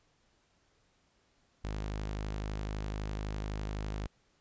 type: tone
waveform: sawtooth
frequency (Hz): 51.91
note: G#1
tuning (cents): 0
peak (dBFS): -31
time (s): 1.64-4.07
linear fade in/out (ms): 5
effects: pink hiss -71 dBFS RMS until 4.4 s + resampled to 16000 Hz